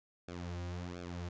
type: tone with flanger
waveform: sawtooth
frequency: 88 Hz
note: F2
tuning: 14 cents sharp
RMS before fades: -42 dBFS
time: 0.28-1.29 s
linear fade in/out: 5 ms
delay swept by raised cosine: 1 to 4.6 ms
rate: 1.4 Hz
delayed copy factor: -0.95
effects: resampled to 16000 Hz